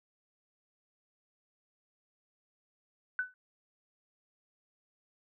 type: tone with exponential decay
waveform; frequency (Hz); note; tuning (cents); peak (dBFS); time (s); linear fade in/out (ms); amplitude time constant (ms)
sine; 1500; F#6; +23; -26; 3.19-3.34; 1; 32
effects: none